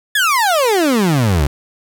30% pulse exponential sweep, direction down, 1760 to 65.41 Hz, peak -9 dBFS, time 0.15-1.47 s, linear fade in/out 5 ms, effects none

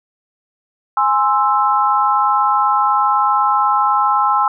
sine chord, Ab augmented, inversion none, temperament equal, 830.6 / 1046.5 / 1318.5 Hz, Ab5 / C6 / E6, 0 / 0 / 0 cents, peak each -16 dBFS, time 0.97-4.48 s, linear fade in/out 2 ms, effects none

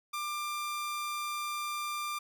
sawtooth tone, 1190 Hz, D6, 22 cents sharp, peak -30 dBFS, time 0.13-2.19 s, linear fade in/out 10 ms, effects none

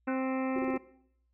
harmonic tone, 262.2 Hz, C4, 4 cents sharp, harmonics 1 / 2 / 3 / 4 / 5 / 7 / 8 / 9 / 10, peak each -30 / -36 / -40 / -42 / -44 / -47 / -48 / -49 / -50 dBFS, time 0.07-0.78 s, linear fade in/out 10 ms
sine tone with exponential decay, 1500 Hz, F#6, 23 cents sharp, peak -37 dBFS, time 0.08-0.32 s, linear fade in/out 1 ms, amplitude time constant 52 ms
sine tone bursts, 364.1 Hz, F#4, 28 cents flat, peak -32 dBFS, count 4, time 0.56-0.763 s, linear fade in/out 0 ms, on 26 ms, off 33 ms
effects noise-tail reverb RT60 0.7 s tail -19 dB re dry + added 60 Hz sine -70 dBFS peak until 1.33 s

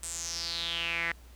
sawtooth tone with band-pass filter sweep, 168.2 Hz, E3, 35 cents sharp, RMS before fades -34 dBFS, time 0.03-1.12 s, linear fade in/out 0 ms, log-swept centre 8500 to 1900 Hz, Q 5.7, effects added 60 Hz sine -49 dBFS peak until 1.35 s + pink hiss -59 dBFS RMS until 1.35 s

